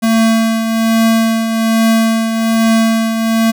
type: tone with tremolo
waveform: square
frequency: 225.1 Hz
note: A3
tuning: 40 cents sharp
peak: -8 dBFS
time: 0.02-3.52 s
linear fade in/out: 20 ms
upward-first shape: triangle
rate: 1.2 Hz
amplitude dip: 55%
effects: none